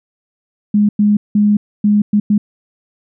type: tone bursts at uneven times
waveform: sine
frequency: 207.7 Hz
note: G#3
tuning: in tune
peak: -8 dBFS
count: 6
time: 0.74-0.89 / 0.99-1.17 / 1.35-1.57 / 1.84-2.02 / 2.13-2.2 / 2.3-2.38 s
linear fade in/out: 5 ms
effects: none